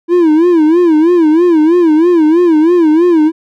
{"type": "tone with vibrato", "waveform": "triangle", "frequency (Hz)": 329.6, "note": "E4", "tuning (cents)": 0, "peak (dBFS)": -3, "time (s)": [0.08, 3.32], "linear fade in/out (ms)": 50, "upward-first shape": "sine", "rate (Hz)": 3.1, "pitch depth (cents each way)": 140, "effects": []}